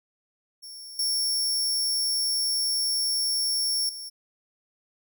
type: tone with level steps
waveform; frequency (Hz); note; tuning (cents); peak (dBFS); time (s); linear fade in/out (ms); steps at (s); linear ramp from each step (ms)
sawtooth; 5470; F8; -37; -37 / -21 / -33; 0.62-4.1; 20; 0.99 / 3.89; 2
effects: none